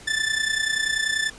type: tone with amplitude modulation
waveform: sawtooth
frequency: 1760 Hz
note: A6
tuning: in tune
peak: -15 dBFS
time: 0.07-1.3 s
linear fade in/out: 10 ms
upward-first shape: sine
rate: 30.3 Hz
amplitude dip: 70%
effects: pink hiss -45 dBFS RMS until 1.38 s + resampled to 22050 Hz